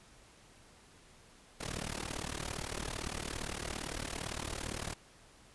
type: noise with amplitude modulation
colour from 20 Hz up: pink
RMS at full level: -36 dBFS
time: 1.6-4.94 s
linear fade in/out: 10 ms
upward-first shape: sine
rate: 37.6 Hz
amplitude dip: 90%
effects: pink hiss -60 dBFS RMS until 5.54 s + resampled to 24000 Hz